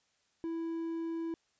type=tone; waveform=triangle; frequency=330 Hz; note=E4; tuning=2 cents sharp; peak=-32 dBFS; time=0.44-1.34 s; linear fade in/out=0 ms; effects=white hiss -74 dBFS RMS until 1.59 s + resampled to 16000 Hz